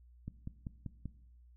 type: click train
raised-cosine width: 5 ms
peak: -28 dBFS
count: 5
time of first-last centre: 0.28-1.057 s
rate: 5.15 Hz
effects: noise-tail reverb RT60 0.8 s tail -18 dB re dry + added 60 Hz sine -57 dBFS peak until 1.56 s